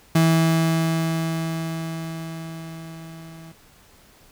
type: tone with level ramp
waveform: 35% pulse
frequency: 163.1 Hz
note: E3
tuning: 18 cents flat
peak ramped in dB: -12 to -38 dBFS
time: 0.15-3.52 s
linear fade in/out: 5 ms
effects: pink hiss -53 dBFS RMS until 4.31 s